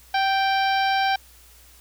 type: harmonic tone with a mistuned harmonic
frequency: 784 Hz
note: G5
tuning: in tune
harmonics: 1 / 2 / 3 / 4 / 5 / 6 / 7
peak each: -20 / -26 / -30 / -32 / -34 / -36 / -37 dBFS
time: 0.14-1.16 s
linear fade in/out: 5 ms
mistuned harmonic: 1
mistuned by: -17 cents
effects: added 60 Hz sine -52 dBFS peak until 1.8 s + white hiss -52 dBFS RMS until 1.8 s